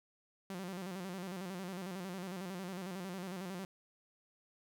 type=tone with vibrato; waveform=sawtooth; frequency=185 Hz; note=F#3; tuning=in tune; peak=-37 dBFS; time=0.5-3.65 s; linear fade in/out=2 ms; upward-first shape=square; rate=11 Hz; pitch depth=83 cents each way; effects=none